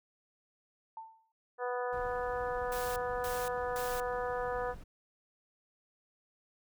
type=tone with exponential decay; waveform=sine; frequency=893 Hz; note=A5; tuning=25 cents sharp; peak=-39 dBFS; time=0.97-1.32 s; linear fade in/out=2 ms; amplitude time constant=75 ms
type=harmonic tone; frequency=246.9 Hz; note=B3; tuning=in tune; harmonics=2 / 3 / 4 / 5 / 6 / 7; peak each=-35 / -39 / -41 / -43 / -45 / -46 dBFS; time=1.58-4.75 s; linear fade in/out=50 ms
type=noise; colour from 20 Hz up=brown; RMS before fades=-48 dBFS; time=1.92-4.84 s; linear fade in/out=10 ms
type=noise bursts; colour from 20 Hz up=white; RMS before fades=-44 dBFS; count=3; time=2.72-4 s; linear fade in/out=0 ms; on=240 ms; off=280 ms
effects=none